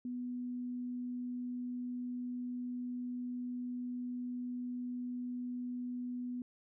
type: tone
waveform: sine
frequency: 246.9 Hz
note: B3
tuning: in tune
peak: -37 dBFS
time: 0.05-6.42 s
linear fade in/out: 2 ms
effects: none